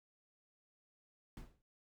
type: noise with exponential decay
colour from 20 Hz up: brown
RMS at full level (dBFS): -44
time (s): 1.37-1.62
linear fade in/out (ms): 1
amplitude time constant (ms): 54
effects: none